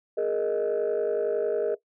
sine chord, Ab suspended second, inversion none, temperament equal, 415.3 / 466.2 / 622.3 Hz, Ab4 / Bb4 / Eb5, 0 / 0 / 0 cents, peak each -26 / -25 / -28 dBFS, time 0.17-1.75 s, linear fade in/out 10 ms, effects noise-tail reverb RT60 0.1 s tail -17 dB re dry + tanh soft clip ceiling -19 dBFS

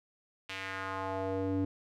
square tone with band-pass filter sweep, 95.8 Hz, G2, 39 cents flat, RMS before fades -35 dBFS, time 0.49-1.65 s, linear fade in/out 5 ms, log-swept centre 2800 to 270 Hz, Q 1.9, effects none

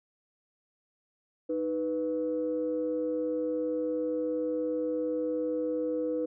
sine tone pair together, 311.1 / 493.9 Hz, D#4 / B4, 0 / 0 cents, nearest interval minor sixth, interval 800 cents, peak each -31 / -29 dBFS, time 1.49-6.26 s, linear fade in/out 10 ms, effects tanh soft clip ceiling -21 dBFS

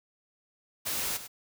white noise with echo, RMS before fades -32 dBFS, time 0.85-1.18 s, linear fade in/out 20 ms, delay 100 ms, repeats 1, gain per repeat -11 dB, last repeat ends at 1.28 s, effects none

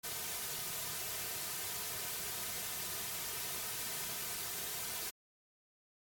white noise with comb filter, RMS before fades -40 dBFS, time 0.03-5.11 s, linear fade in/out 20 ms, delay 3.6 ms, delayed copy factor -0.65, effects AAC 64 kbps

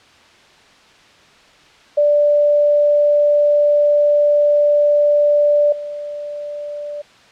sine tone with level steps, 587 Hz, D5, 1 cent flat, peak -10 / -24 dBFS, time 1.97-7.02 s, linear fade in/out 10 ms, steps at 5.72 s, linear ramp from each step 5 ms, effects white hiss -47 dBFS RMS until 7.31 s + low-pass 4000 Hz 12 dB/octave

